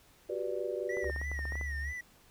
sine chord, G major seventh, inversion third, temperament just, 367.5 / 392 / 490 / 588 Hz, F#4 / G4 / B4 / D5, -12 / 0 / -14 / +2 cents, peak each -38 dBFS, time 0.29-1.11 s, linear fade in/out 10 ms
triangle tone with vibrato, 1900 Hz, A#6, 33 cents sharp, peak -36 dBFS, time 0.89-2.01 s, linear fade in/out 5 ms, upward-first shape sine, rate 3.1 Hz, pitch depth 87 cents each way
clicks, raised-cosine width 1 ms, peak -30 dBFS, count 11, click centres 0.97 / 1.043 / 1.098 / 1.162 / 1.215 / 1.316 / 1.391 / 1.454 / 1.522 / 1.555 / 1.612 s
sine tone, 71.2 Hz, C#2, 47 cents sharp, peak -35 dBFS, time 1.02-1.94 s, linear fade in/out 50 ms
effects pink hiss -62 dBFS RMS until 2.3 s

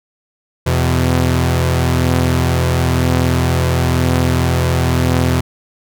sawtooth tone pair together, 84.2 / 126.8 Hz, E2 / B2, +37 / +46 cents, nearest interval perfect fifth, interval 709 cents, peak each -11 dBFS, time 0.66-5.41 s, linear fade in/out 10 ms, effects none

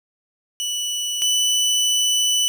25% pulse tone pair in turn, 2960 / 2981 Hz, F#7 / F#7, 0 / +12 cents, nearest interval unison, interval 12 cents, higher second, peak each -19 / -13 dBFS, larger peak second, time 0.6-1.22 / 1.22-2.48 s, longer second, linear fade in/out 0 ms, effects none

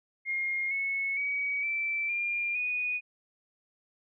sine tone with pitch steps, 2134 / 2198 / 2264 / 2331 / 2401 / 2473 Hz, C7 / C#7 / C#7 / D7 / D7 / D#7, +34 / -15 / +36 / -14 / +38 / -11 cents, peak -28 dBFS, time 0.25-3.01 s, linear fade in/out 50 ms, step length 460 ms, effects none

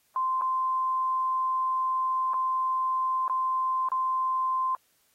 sine tone with dropouts, 1040 Hz, C6, 11 cents flat, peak -24 dBFS, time 0.16-4.75 s, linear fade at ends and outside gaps 1 ms, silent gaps 0.412-0.419 / 2.335-2.341 / 3.28-3.297 / 3.887-3.918 s, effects white hiss -68 dBFS RMS until 5.14 s + AAC 48 kbps

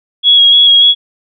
sine tone with vibrato, 3322 Hz, G#7, in tune, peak -3 dBFS, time 0.23-0.95 s, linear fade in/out 50 ms, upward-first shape square, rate 3.4 Hz, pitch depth 15 cents each way, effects none

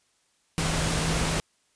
sine tone in noise, 162.1 Hz, E3, 29 cents flat, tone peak -29 dBFS, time 0.58-1.4 s, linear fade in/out 0 ms, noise pink, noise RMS -27 dBFS, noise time 0.58-1.4 s, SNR -5 dB, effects white hiss -68 dBFS RMS until 1.75 s + resampled to 22050 Hz

